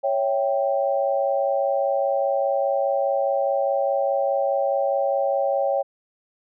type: chord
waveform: sine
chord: C# diminished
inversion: none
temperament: equal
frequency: 554.4 / 659.3 / 784 Hz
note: C#5 / E5 / G5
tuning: 0 / 0 / 0 cents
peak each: -21 / -27 / -25 dBFS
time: 0.03-5.83 s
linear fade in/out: 20 ms
effects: none